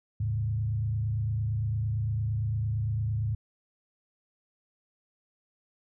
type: tone with frequency modulation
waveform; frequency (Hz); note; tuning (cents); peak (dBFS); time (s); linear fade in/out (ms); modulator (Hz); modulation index
sine; 107.7; A2; -37; -26; 0.2-3.35; 5; 28.8; 0.72
effects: none